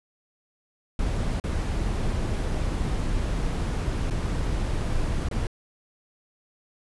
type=noise with dropouts; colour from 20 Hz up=brown; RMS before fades=-26 dBFS; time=0.99-5.47 s; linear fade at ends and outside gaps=2 ms; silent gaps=1.4-1.439 / 4.101-4.107 / 5.287-5.312 s; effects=resampled to 24000 Hz